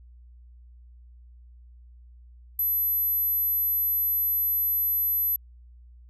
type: tone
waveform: sine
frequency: 12000 Hz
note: F#9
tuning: 23 cents sharp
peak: -22 dBFS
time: 2.59-5.36 s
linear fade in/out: 2 ms
effects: added 60 Hz sine -47 dBFS peak until 6.09 s